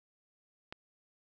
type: click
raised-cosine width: 0.3 ms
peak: -26 dBFS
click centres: 0.725 s
effects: none